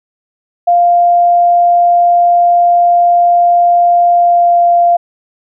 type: tone with pitch glide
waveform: sine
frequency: 698 to 694 Hz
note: F5 to F5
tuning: -1 to -11 cents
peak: -5 dBFS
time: 0.67-4.97 s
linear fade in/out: 10 ms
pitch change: -10 cents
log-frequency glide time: 4.13-4.64 s
effects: none